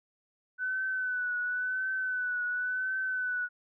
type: tone with vibrato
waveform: sine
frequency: 1500 Hz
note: F#6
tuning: 23 cents sharp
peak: -29 dBFS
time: 0.58-3.49 s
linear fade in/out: 50 ms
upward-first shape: triangle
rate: 0.94 Hz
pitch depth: 45 cents each way
effects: none